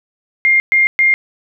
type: tone bursts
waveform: sine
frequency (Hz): 2117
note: C7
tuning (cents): +20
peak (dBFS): -8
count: 3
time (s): 0.45-1.14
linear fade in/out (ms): 0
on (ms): 150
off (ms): 120
effects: none